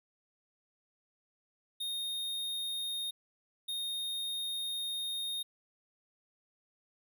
square tone bursts at uneven times, 3699 Hz, A#7, 14 cents flat, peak -35 dBFS, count 2, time 1.8-3.11 / 3.68-5.43 s, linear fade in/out 10 ms, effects none

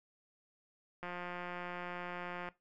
click train, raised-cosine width 0.5 ms, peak -28 dBFS, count 259, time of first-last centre 1.03-2.488 s, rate 177 Hz, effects noise-tail reverb RT60 0.2 s tail -18 dB re dry

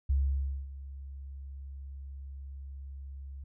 sine tone with ADSR envelope, 68.4 Hz, C#2, 23 cents flat, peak -23 dBFS, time 0.09-3.44 s, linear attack 11 ms, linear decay 570 ms, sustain -17 dB, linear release 6 ms, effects none

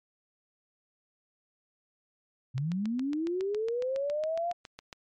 sine linear sweep, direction up, 121.6 to 708 Hz, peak -28 dBFS, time 2.54-4.53 s, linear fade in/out 20 ms
click train, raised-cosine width 0.2 ms, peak -25 dBFS, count 18, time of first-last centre 2.58-4.928 s, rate 7.24 Hz
effects MP3 64 kbps

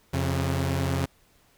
sawtooth tone pair together, 87.31 / 135.63 Hz, F2 / C#3, 0 / -37 cents, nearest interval minor sixth, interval 763 cents, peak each -23 dBFS, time 0.13-1.06 s, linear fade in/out 10 ms, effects pink hiss -62 dBFS RMS until 1.57 s

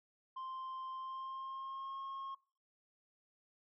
sine tone with pitch glide, 1046.5 to 1081.5 Hz, C6 to C#6, 0 to -43 cents, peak -39 dBFS, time 0.36-2.35 s, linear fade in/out 10 ms, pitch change +57 cents, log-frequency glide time 0.92-1.98 s, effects noise-tail reverb RT60 0.4 s tail -20 dB re dry + tanh soft clip ceiling -41 dBFS

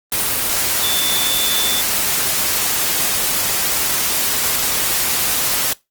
sine tone in noise, 3520 Hz, A7, in tune, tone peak -19 dBFS, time 0.83-1.81 s, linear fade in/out 2 ms, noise white, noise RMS -18 dBFS, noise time 0.12-5.73 s, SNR -4 dB, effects noise-tail reverb RT60 0.2 s tail -21 dB re dry + Opus 24 kbps

